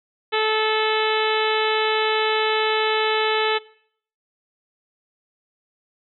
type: harmonic tone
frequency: 435.3 Hz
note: A4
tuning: 19 cents flat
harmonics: 1 / 2 / 3 / 4 / 5 / 6 / 7 / 8 / 9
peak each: -22 / -25 / -27 / -28 / -29 / -30 / -30 / -31 / -32 dBFS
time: 0.32-3.59 s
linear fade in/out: 20 ms
effects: noise-tail reverb RT60 0.6 s tail -20 dB re dry